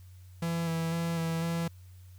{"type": "tone with vibrato", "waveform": "45% pulse", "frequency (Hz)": 166, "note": "E3", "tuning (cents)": 12, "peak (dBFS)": -29, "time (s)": [0.42, 1.68], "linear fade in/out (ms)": 5, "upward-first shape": "square", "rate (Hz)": 2, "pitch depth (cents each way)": 16, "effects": ["added 91 Hz sine -48 dBFS peak until 2.18 s", "white hiss -65 dBFS RMS until 2.18 s"]}